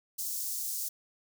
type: high-pass noise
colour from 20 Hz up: white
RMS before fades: -35 dBFS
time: 0.18-0.89 s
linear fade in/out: 10 ms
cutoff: 5300 Hz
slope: 24 dB/octave
effects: none